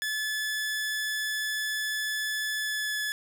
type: tone with pitch glide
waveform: sawtooth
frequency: 1726 to 1715.1 Hz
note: A6 to A6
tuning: -34 to -45 cents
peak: -25 dBFS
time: 0.02-3.12 s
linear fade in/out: 0 ms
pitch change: -11 cents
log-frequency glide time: 2.57-3 s
effects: none